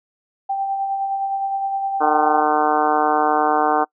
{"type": "tone with tremolo", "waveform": "sine", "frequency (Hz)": 784, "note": "G5", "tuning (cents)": 0, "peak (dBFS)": -18, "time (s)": [0.49, 2.43], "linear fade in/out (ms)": 10, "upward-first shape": "sine", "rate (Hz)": 9.7, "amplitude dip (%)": 35}
{"type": "harmonic tone", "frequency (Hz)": 151.6, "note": "D#3", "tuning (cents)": -45, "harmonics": [2, 3, 4, 5, 6, 7, 8, 9, 10], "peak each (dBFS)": [-25, -23, -27, -18, -23, -24, -25, -29, -30], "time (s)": [2, 3.85], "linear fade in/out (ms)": 20}
{"effects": ["noise-tail reverb RT60 0.1 s tail -25 dB re dry"]}